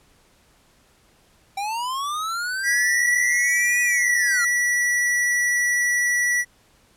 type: linear two-way sweep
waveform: square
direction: up then down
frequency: 775 to 2489 to 1342 Hz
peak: -25 dBFS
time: 1.57-4.45 s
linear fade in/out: 5 ms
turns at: 3.82 s
type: tone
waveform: square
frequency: 1948 Hz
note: B6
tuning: 24 cents flat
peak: -19 dBFS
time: 2.63-6.45 s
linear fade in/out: 50 ms
effects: pink hiss -58 dBFS RMS until 6.96 s + low-pass 12000 Hz 12 dB/octave